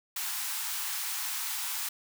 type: high-pass noise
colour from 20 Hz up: white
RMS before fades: -34 dBFS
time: 0.16-1.89 s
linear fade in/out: 5 ms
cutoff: 780 Hz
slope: 96 dB/octave
effects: none